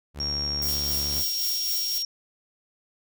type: tone with vibrato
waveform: sawtooth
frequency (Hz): 72.5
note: D2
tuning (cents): -22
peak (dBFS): -29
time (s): 0.14-1.24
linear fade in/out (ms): 50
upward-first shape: square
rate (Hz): 13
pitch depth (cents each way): 12
type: tone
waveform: sine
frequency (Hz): 5570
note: F8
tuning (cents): -5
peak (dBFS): -26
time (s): 0.2-2.05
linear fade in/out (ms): 2
type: noise with tremolo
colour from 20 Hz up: violet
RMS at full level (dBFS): -29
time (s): 0.62-1.98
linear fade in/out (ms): 0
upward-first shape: sine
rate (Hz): 3.8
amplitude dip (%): 65
type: high-pass noise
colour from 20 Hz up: pink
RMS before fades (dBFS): -37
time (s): 0.68-2.03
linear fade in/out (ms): 10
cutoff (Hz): 2900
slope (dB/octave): 48
effects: none